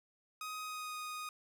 sawtooth tone with pitch glide, 1255 to 1240.6 Hz, D#6 to D#6, +15 to -5 cents, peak -37 dBFS, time 0.41-1.29 s, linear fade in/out 2 ms, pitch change -20 cents, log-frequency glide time 0.65-0.96 s, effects none

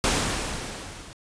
pink noise with level ramp, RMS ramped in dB -21 to -44 dBFS, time 0.04-1.13 s, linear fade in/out 0 ms, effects resampled to 22050 Hz

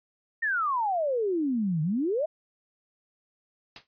sine exponential two-way sweep, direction down then up, 1864.7 to 148.8 to 659 Hz, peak -24 dBFS, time 0.42-2.26 s, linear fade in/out 10 ms, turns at 1.82 s
white noise with exponential decay, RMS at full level -36 dBFS, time 3.76-3.87 s, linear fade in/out 1 ms, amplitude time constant 22 ms
effects resampled to 11025 Hz

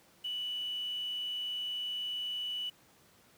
sine tone with quantisation, 2960 Hz, F#7, in tune, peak -34 dBFS, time 0.24-2.7 s, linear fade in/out 10 ms, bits 9, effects pink hiss -63 dBFS RMS until 3.37 s + high-pass 100 Hz 12 dB/octave

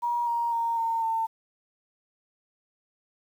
sine tone with pitch steps, 953 / 939.3 / 925.9 / 912.6 / 899.5 Hz, A#5 / A#5 / A#5 / A#5 / A5, +38 / +13 / -12 / -37 / +38 cents, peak -24 dBFS, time 0.02-1.27 s, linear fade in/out 20 ms, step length 250 ms, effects 9-bit

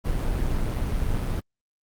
brown noise with amplitude modulation, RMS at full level -23 dBFS, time 0.04-1.41 s, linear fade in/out 20 ms, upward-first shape sine, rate 125 Hz, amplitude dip 35%, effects Opus 32 kbps

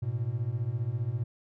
triangle beating tone pair, 108.5 / 123.5 Hz, A2 / B2, -24 / 0 cents, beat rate 15 Hz, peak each -30 / -29 dBFS, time 0.02-1.24 s, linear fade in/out 10 ms, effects none

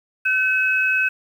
sine tone pair together, 1523.7 / 2567 Hz, G6 / E7, -50 / -47 cents, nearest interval major sixth, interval 903 cents, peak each -19 dBFS, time 0.25-1.09 s, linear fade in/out 10 ms, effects 8-bit

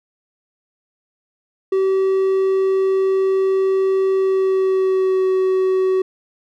triangle tone with pitch glide, 383.3 to 376.3 Hz, G4 to F#4, -39 to +29 cents, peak -12 dBFS, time 1.72-6.02 s, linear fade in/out 5 ms, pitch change -32 cents, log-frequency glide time 4.14-5.26 s, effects none

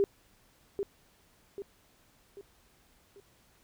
sine tone with echo, 399.1 Hz, G4, 31 cents sharp, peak -22 dBFS, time 0-0.04 s, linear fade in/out 0 ms, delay 790 ms, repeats 4, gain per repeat -7 dB, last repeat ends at 3.2 s, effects pink hiss -65 dBFS RMS until 3.63 s

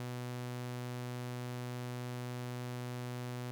sawtooth tone, 123.47 Hz, B2, in tune, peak -35 dBFS, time 0-3.51 s, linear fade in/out 0 ms, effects none

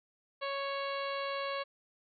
harmonic tone with a mistuned harmonic, 554.4 Hz, C#5, in tune, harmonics 1 / 2 / 3 / 4 / 5 / 6 / 7 / 8, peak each -37 / -38 / -45 / -45 / -46 / -49 / -48 / -51 dBFS, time 0.41-1.64 s, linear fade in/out 20 ms, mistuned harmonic 7, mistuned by +36 cents, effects none

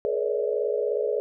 sine tone cluster, 425.6 / 482 / 559 / 582 / 634 Hz, G#4 / B4 / C#5 / D5 / D#5, +42 / -42 / +14 / -16 / +32 cents, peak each -26 / -28 / -31 / -34 / -35 dBFS, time 0.05-1.2 s, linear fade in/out 0 ms, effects none

